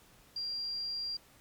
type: tone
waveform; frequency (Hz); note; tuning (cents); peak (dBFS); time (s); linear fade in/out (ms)
sine; 4762; D8; +23; -34; 0.36-1.17; 5
effects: pink hiss -61 dBFS RMS until 1.4 s + MP3 96 kbps